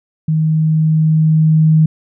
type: tone with level ramp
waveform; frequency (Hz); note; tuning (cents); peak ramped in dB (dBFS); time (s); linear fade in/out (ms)
sine; 157.3; D#3; +19; -11 to -6; 0.28-1.86; 5
effects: none